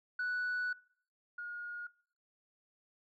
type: tone pair in turn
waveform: sine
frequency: 1480 / 1434.5 Hz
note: F#6 / F6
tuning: 0 / +46 cents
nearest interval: minor second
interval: 54 cents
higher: first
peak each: -31 / -39 dBFS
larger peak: first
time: 0.19-0.73 / 1.38-1.87 s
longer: first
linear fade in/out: 5 ms
effects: noise-tail reverb RT60 0.6 s tail -24 dB re dry + tanh soft clip ceiling -31 dBFS